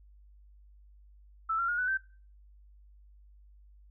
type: tone with pitch steps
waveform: sine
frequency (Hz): 1318.5 / 1373.7 / 1431.2 / 1491.1 / 1553.5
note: E6 / F6 / F6 / F#6 / G6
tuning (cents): 0 / -29 / +42 / +13 / -16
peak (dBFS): -27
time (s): 1.49-1.975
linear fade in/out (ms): 10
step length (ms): 97
effects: noise-tail reverb RT60 0.4 s tail -22 dB re dry + added 50 Hz sine -54 dBFS peak until 3.9 s